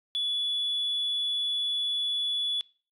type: tone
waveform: sine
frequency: 3424 Hz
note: A7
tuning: 48 cents flat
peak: -25 dBFS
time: 0.15-2.61 s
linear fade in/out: 0 ms
effects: noise-tail reverb RT60 0.4 s tail -22 dB re dry + tanh soft clip ceiling -23 dBFS